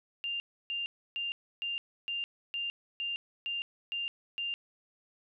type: tone bursts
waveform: sine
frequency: 2794 Hz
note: F7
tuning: in tune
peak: -32 dBFS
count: 10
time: 0.24-4.54 s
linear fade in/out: 0 ms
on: 160 ms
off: 300 ms
effects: none